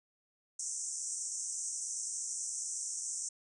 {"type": "band-pass noise", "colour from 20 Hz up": "white", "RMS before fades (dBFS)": -39, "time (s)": [0.59, 3.29], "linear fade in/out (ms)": 5, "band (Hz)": [5700, 8800], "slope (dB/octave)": 96, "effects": []}